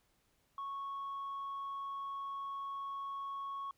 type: tone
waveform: sine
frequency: 1105 Hz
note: C#6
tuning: 6 cents flat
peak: -37 dBFS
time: 0.58-3.71 s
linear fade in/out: 2 ms
effects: tanh soft clip ceiling -37 dBFS + pink hiss -75 dBFS RMS until 3.77 s